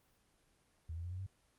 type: tone with pitch steps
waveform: sine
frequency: 81 / 84.44 / 88.03 / 91.76 / 95.66 Hz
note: E2 / E2 / F2 / F#2 / G2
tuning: -30 / +42 / +14 / -14 / -42 cents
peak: -40 dBFS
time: 0.89-1.265 s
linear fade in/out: 5 ms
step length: 75 ms
effects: pink hiss -73 dBFS RMS until 1.58 s + Opus 24 kbps